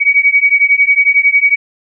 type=beating tone pair; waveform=sine; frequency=2254 / 2265 Hz; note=C#7 / C#7; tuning=+28 / +37 cents; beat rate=11 Hz; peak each=-10 dBFS; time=0-1.56 s; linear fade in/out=20 ms; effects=none